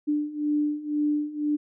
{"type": "beating tone pair", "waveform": "sine", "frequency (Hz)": [295.7, 297.7], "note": ["D4", "D4"], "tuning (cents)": [12, 24], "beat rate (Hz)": 2, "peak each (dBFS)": [-28, -25], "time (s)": [0.07, 1.57], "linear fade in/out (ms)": 20, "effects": []}